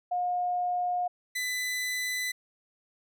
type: tone pair in turn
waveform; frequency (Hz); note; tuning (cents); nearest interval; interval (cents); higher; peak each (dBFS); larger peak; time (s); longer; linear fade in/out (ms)
sine / sawtooth; 716 / 2001; F5 / B6; +43 / +22; octave + tritone; 1779; second; -26; neither; 0.11-1.08 / 1.35-2.32; neither; 10
effects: none

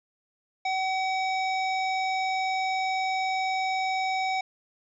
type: harmonic tone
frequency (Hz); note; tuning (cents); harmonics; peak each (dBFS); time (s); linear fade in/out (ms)
758; F#5; +42; 1 / 3 / 5 / 7 / 9; -26 / -31 / -39 / -41 / -49; 0.65-4.41; 5
effects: none

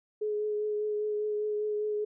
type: tone with vibrato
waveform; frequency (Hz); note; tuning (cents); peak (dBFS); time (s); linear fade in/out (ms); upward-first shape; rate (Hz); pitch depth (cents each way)
sine; 421.9; G#4; +27; -28; 0.21-2.05; 10; triangle; 5; 19
effects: none

